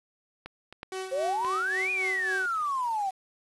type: clicks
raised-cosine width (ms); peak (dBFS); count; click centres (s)
0.3; -23 / -28 / -21 / -22; 4; 0.46 / 0.726 / 0.831 / 1.448
type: tone with tremolo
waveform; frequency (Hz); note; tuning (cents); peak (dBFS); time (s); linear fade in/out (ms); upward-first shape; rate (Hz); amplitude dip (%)
sawtooth; 377.3; F#4; +34; -28; 0.92-2.46; 2; sine; 3.7; 65
type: exponential two-way sweep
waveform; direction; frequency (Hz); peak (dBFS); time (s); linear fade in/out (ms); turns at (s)
sine; up then down; 512 to 2489 to 748; -26; 1.11-3.11; 20; 1.91
effects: resampled to 24000 Hz + 8-bit